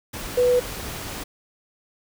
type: tone in noise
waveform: sine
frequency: 493.8 Hz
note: B4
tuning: in tune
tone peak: -15 dBFS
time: 0.37-0.6 s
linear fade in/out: 10 ms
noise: pink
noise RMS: -33 dBFS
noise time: 0.13-1.24 s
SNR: +15 dB
effects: none